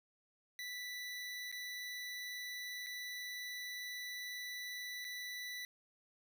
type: tone with dropouts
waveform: 25% pulse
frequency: 1975.5 Hz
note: B6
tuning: in tune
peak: -39 dBFS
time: 0.59-5.65 s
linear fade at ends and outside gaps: 1 ms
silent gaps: 1.516-1.525 / 2.863-2.868 / 5.045-5.049 s
effects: none